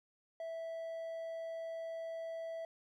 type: tone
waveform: triangle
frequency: 657 Hz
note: E5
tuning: 6 cents flat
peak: -38 dBFS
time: 0.4-2.65 s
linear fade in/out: 2 ms
effects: none